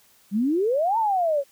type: exponential two-way sweep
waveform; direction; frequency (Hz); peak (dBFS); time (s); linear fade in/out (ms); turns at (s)
sine; up then down; 190.2 to 929 to 539; -19; 0.31-1.44; 50; 0.98
effects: white hiss -58 dBFS RMS until 1.51 s